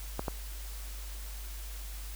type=clicks; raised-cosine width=1 ms; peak=-18 dBFS; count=2; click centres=0.194 / 0.282 s; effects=added 50 Hz sine -39 dBFS peak until 2.15 s + white hiss -48 dBFS RMS until 2.15 s